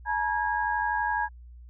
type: tone cluster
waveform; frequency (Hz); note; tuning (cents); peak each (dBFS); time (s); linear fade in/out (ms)
sine; 857 / 949 / 1642; A5 / A#5 / G#6; -46 / +31 / -20; -29; 0.05-1.29; 50
effects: added 60 Hz sine -44 dBFS peak until 1.69 s